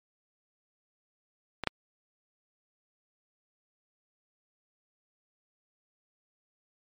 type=clicks; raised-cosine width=0.3 ms; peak=-16 / -9 dBFS; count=2; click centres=1.637 / 1.673 s; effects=MP3 48 kbps